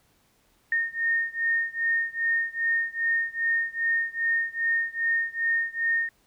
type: beating tone pair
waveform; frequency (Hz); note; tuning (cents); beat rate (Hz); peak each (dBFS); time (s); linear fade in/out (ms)
sine; 1836 / 1838.5; A#6 / A#6; -27 / -24; 2.5; -26 / -27; 0.72-6.09; 2
effects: pink hiss -65 dBFS RMS until 6.26 s